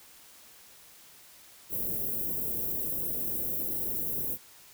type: band-stop noise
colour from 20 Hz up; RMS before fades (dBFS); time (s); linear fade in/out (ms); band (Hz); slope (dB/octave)
white; -32; 1.69-4.38; 50; 500 to 13000; 24
effects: white hiss -54 dBFS RMS until 4.73 s